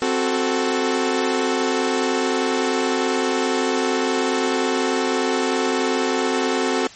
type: chord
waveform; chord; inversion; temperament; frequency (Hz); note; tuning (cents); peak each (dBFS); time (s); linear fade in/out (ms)
sawtooth; F# diminished; second; equal; 261.6 / 370 / 440; C4 / F#4 / A4; 0 / 0 / 0; -19; 0.02-6.87; 0
effects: white hiss -42 dBFS RMS until 6.95 s + MP3 32 kbps